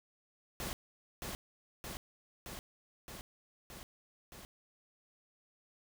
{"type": "noise with echo", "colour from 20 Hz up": "pink", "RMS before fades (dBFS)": -40, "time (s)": [0.6, 0.73], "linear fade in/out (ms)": 0, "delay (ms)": 620, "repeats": 6, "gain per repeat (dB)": -2, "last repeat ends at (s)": 4.45, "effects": []}